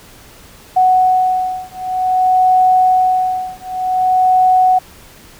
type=beating tone pair; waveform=sine; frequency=741 / 741.53 Hz; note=F#5 / F#5; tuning=+2 / +4 cents; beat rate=0.53 Hz; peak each=-13 dBFS; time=0.76-4.79 s; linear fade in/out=10 ms; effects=pink hiss -41 dBFS RMS until 5.39 s